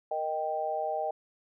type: chord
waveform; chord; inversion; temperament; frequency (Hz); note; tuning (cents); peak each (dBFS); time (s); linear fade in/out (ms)
sine; Eb major; second; equal; 466.2 / 622.3 / 784; Bb4 / Eb5 / G5; 0 / 0 / 0; -38 / -32 / -32; 0.11-1.11; 5
effects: none